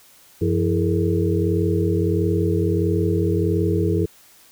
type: tone cluster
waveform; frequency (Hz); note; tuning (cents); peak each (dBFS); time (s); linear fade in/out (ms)
sine; 93.7 / 171.3 / 329.2 / 414.3 / 455.8; F#2 / F3 / E4 / G#4 / A#4; +22 / -33 / -2 / -4 / -39; -21 / -24 / -23 / -24 / -27; 0.41-4.06; 10
effects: white hiss -51 dBFS RMS until 4.51 s